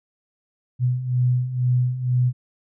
sine beating tone pair, 123.47 / 125.57 Hz, B2 / B2, 0 / +29 cents, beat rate 2.1 Hz, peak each -24 / -19 dBFS, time 0.79-2.33 s, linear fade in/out 50 ms, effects none

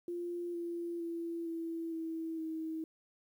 sine tone with pitch steps, 347.9 / 342.1 / 336.4 / 330.8 / 325.4 / 319.9 Hz, F4 / F4 / E4 / E4 / E4 / D#4, -7 / -36 / +35 / +6 / -22 / +48 cents, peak -36 dBFS, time 0.08-2.84 s, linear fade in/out 2 ms, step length 460 ms, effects 11-bit

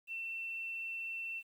sine tone with quantisation, 2692 Hz, E7, 36 cents sharp, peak -38 dBFS, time 0.07-1.43 s, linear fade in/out 50 ms, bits 11, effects none

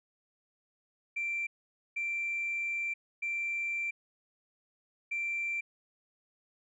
sine tone bursts at uneven times, 2353 Hz, D7, 3 cents sharp, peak -30 dBFS, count 4, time 1.16-1.47 / 1.96-2.94 / 3.22-3.91 / 5.11-5.61 s, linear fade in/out 10 ms, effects tanh soft clip ceiling -27 dBFS

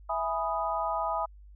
sine chord, E major seventh, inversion none, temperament equal, 659.3 / 830.6 / 987.8 / 1244.5 Hz, E5 / G#5 / B5 / D#6, 0 / 0 / 0 / 0 cents, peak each -33 dBFS, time 0.09-1.26 s, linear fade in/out 10 ms, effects added 50 Hz sine -48 dBFS peak until 1.55 s

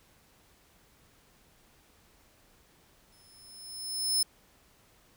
25% pulse tone with exponential growth, 5230 Hz, E8, 15 cents flat, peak -18 dBFS, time 3.12-4.23 s, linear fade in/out 5 ms, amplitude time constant 240 ms, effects pink hiss -63 dBFS RMS until 5.16 s

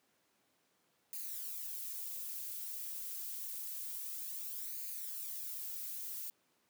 violet noise with flanger, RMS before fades -43 dBFS, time 1.13-6.3 s, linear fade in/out 0 ms, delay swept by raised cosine 0.44 to 3.84 ms, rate 0.27 Hz, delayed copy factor +0.6, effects pink hiss -75 dBFS RMS until 6.69 s + high-pass 200 Hz 12 dB/octave

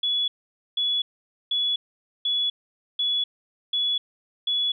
sine tone bursts, 3400 Hz, G#7, 40 cents sharp, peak -21 dBFS, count 7, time 0.03-4.72 s, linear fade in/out 5 ms, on 250 ms, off 490 ms, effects none

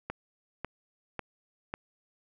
click train, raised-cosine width 0.5 ms, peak -19 dBFS, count 4, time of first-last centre 0.1-1.739 s, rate 1.83 Hz, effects none

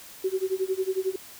sine tone with tremolo, 378.4 Hz, F#4, 39 cents sharp, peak -21 dBFS, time 0.24-1.16 s, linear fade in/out 5 ms, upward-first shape sine, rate 11 Hz, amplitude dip 95%, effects white hiss -46 dBFS RMS until 1.39 s

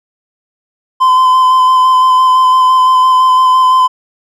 triangle tone with vibrato, 1026 Hz, C6, 34 cents flat, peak -3 dBFS, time 1-3.88 s, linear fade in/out 20 ms, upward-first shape square, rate 5.9 Hz, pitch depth 13 cents each way, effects none

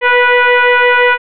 sine tone with frequency modulation, 493.9 Hz, B4, in tune, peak -6 dBFS, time 0.01-1.18 s, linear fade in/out 50 ms, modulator 491 Hz, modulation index 4, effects none

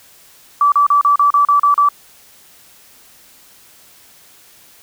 sine tone bursts, 1156 Hz, D6, 28 cents flat, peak -8 dBFS, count 9, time 0.61-1.888 s, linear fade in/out 2 ms, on 110 ms, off 36 ms, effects white hiss -46 dBFS RMS until 4.82 s

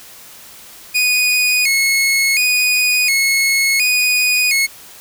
sawtooth tone with vibrato, 2324 Hz, D7, 19 cents flat, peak -9 dBFS, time 0.94-4.67 s, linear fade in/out 20 ms, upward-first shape square, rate 0.7 Hz, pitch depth 110 cents each way, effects white hiss -39 dBFS RMS until 5 s

